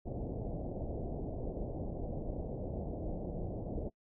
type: low-pass noise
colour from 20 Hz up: pink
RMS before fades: -39 dBFS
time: 0.05-3.9 s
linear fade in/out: 20 ms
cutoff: 700 Hz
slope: 48 dB/octave
effects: noise-tail reverb RT60 0.1 s tail -25 dB re dry